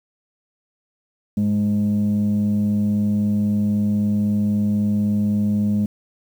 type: tone pair together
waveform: sine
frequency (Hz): 103.8 / 207.6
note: G#2 / G#3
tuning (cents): 0 / 0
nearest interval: octave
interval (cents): 1200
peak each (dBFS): -22 / -15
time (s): 1.37-5.86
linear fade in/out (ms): 5
effects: tanh soft clip ceiling -14 dBFS + 8-bit